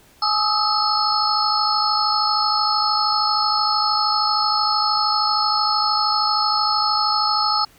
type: tone cluster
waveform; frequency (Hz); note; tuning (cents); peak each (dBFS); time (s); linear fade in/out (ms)
sine; 844 / 1247 / 1300 / 4344 / 5180; G#5 / D#6 / E6 / C#8 / E8; +28 / +3 / -24 / -36 / -31; -23; 0.22-7.65; 5
effects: pink hiss -52 dBFS RMS until 7.78 s